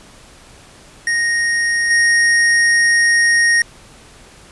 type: tone with level steps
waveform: square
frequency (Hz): 1864.7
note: A#6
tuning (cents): 0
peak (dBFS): -15 / -11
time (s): 1.07-3.62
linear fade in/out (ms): 2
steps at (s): 1.9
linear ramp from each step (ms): 10
effects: pink hiss -43 dBFS RMS until 4.51 s + resampled to 24000 Hz